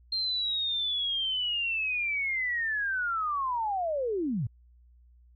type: linear sweep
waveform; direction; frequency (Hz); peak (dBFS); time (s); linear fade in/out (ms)
sine; down; 4194 to 98; -27; 0.12-4.47; 5
effects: added 60 Hz sine -55 dBFS peak until 5.35 s